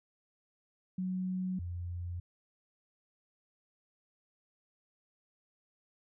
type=tone pair in turn; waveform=sine; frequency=185 / 87.59 Hz; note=F#3 / F2; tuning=0 / +6 cents; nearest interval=octave + minor second; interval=1294 cents; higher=first; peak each=-32 / -36 dBFS; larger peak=first; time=0.98-1.59 / 1.59-2.2 s; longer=neither; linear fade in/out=5 ms; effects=none